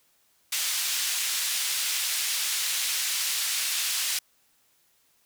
pink band-pass noise, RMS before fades -28 dBFS, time 0.52-4.19 s, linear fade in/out 5 ms, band 2900 to 14000 Hz, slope 12 dB/octave, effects white hiss -66 dBFS RMS until 5.25 s

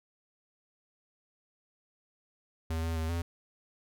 square tone with pitch steps, 81.1 / 82.3 / 80.4 / 84.6 Hz, E2 / E2 / E2 / E2, -28 / -2 / -43 / +45 cents, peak -31 dBFS, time 2.7-3.22 s, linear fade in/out 5 ms, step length 130 ms, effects none

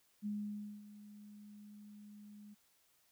sine tone with ADSR envelope, 207.7 Hz, G#3, in tune, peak -36 dBFS, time 0.22-2.55 s, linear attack 41 ms, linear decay 560 ms, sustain -16 dB, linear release 21 ms, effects white hiss -73 dBFS RMS until 3.11 s

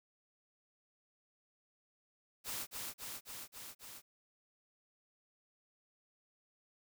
white noise with echo, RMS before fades -41 dBFS, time 2.44-2.67 s, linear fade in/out 50 ms, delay 270 ms, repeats 5, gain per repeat -2 dB, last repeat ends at 4.02 s, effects none

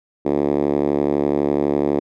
5% pulse tone with band-pass filter, 72 Hz, D2, 34 cents flat, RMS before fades -19 dBFS, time 0.25-2 s, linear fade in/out 10 ms, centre 340 Hz, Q 1.9, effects none

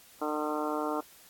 harmonic tone with a mistuned harmonic, 151.2 Hz, D#3, 49 cents flat, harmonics 2 / 3 / 4 / 5 / 6 / 7 / 8 / 9, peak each -34 / -36 / -37 / -38 / -39 / -39 / -40 / -41 dBFS, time 0.21-1.01 s, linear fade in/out 10 ms, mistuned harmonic 8, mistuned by +21 cents, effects white hiss -56 dBFS RMS until 1.29 s + AAC 64 kbps

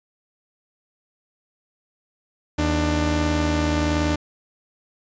sawtooth tone pair together, 79.61 / 297.2 Hz, D#2 / D4, +40 / +21 cents, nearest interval octave + major seventh, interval 2281 cents, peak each -18 dBFS, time 2.58-4.16 s, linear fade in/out 10 ms, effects resampled to 16000 Hz

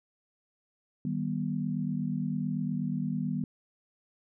sine chord, Eb augmented, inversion none, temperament just, 155.56 / 194.45 / 243.1 Hz, Eb3 / G3 / B3, 0 / -14 / -27 cents, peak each -33 dBFS, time 1.05-3.44 s, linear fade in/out 2 ms, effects none

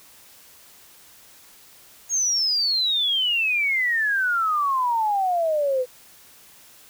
sine exponential sweep, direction down, 6645 to 493.9 Hz, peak -19 dBFS, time 2.09-5.86 s, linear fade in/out 50 ms, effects white hiss -50 dBFS RMS until 6.89 s

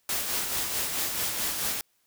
white noise with tremolo, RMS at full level -28 dBFS, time 0.09-1.81 s, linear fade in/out 2 ms, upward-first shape sine, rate 4.6 Hz, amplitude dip 40%, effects white hiss -70 dBFS RMS until 2.06 s

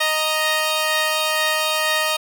10% pulse tone pair together, 622.3 / 932.4 Hz, D#5 / A#5, 0 / 0 cents, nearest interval perfect fifth, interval 700 cents, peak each -11 / -15 dBFS, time 0-2.17 s, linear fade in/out 10 ms, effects none

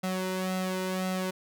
sawtooth tone with flanger, 186.2 Hz, F#3, 11 cents sharp, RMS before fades -31 dBFS, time 0.03-1.31 s, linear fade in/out 10 ms, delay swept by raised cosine 1.5 to 2.05 ms, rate 1.9 Hz, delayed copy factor +0.7, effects none

